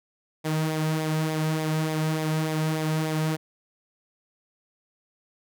sawtooth tone with flanger, 156.8 Hz, D#3, 14 cents sharp, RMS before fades -26 dBFS, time 0.44-3.37 s, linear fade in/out 20 ms, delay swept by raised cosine 0.68 to 2.88 ms, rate 3.4 Hz, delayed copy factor -0.5, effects none

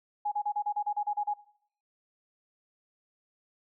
sine tone bursts, 830.6 Hz, G#5, in tune, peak -27 dBFS, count 11, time 0.25-1.339 s, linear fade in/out 10 ms, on 69 ms, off 33 ms, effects noise-tail reverb RT60 0.6 s tail -18 dB re dry

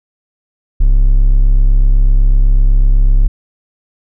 triangle tone, 34 Hz, C#1, 33 cents flat, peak -3 dBFS, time 0.8-3.28 s, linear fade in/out 10 ms, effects none

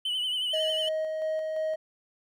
triangle tone with vibrato, 3000 Hz, F#7, 23 cents sharp, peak -25 dBFS, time 0.05-0.89 s, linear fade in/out 5 ms, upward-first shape triangle, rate 11 Hz, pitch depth 65 cents each way
triangle tone with tremolo, 629 Hz, D#5, 19 cents sharp, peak -24 dBFS, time 0.53-1.76 s, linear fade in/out 10 ms, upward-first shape square, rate 2.9 Hz, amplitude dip 30%
effects tanh soft clip ceiling -19 dBFS

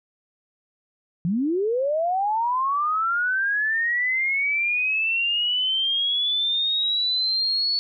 sine linear sweep, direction up, 159.3 to 4441 Hz, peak -20 dBFS, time 1.25-7.79 s, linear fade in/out 0 ms, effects none

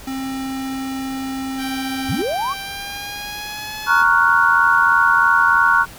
square tone, 266.2 Hz, C4, 30 cents sharp, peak -24 dBFS, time 0.07-2.22 s, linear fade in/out 5 ms
10% pulse tone with pitch glide, 784 to 855 Hz, G5 to A5, 0 to -50 cents, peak -19 dBFS, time 1.57-4.05 s, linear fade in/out 50 ms, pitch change +150 cents, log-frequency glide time 2.57-3.77 s
sine linear sweep, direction up, 48.85 to 1174.7 Hz, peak -19 dBFS, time 2.08-2.54 s, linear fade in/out 20 ms
sine chord, Gb major seventh, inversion first, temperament equal, 932.3 / 1108.7 / 1396.9 / 1480 Hz, Bb5 / Db6 / F6 / Gb6, 0 / 0 / 0 / 0 cents, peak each -19 / -17 / -17 / -15 dBFS, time 3.86-5.86 s, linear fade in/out 50 ms
effects pink hiss -39 dBFS RMS until 5.98 s

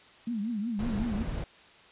sine tone with vibrato, 220 Hz, A3, in tune, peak -29 dBFS, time 0.27-1.23 s, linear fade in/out 5 ms, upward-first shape triangle, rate 5.4 Hz, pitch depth 200 cents each way
brown noise, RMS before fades -34 dBFS, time 0.79-1.44 s, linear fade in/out 2 ms
effects white hiss -55 dBFS RMS until 1.91 s + resampled to 8000 Hz

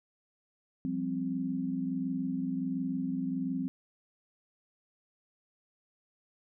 sine chord, F suspended second, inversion none, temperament equal, 174.61 / 196 / 261.6 Hz, F3 / G3 / C4, 0 / 0 / 0 cents, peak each -37 / -37 / -32 dBFS, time 0.85-3.68 s, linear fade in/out 0 ms, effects none

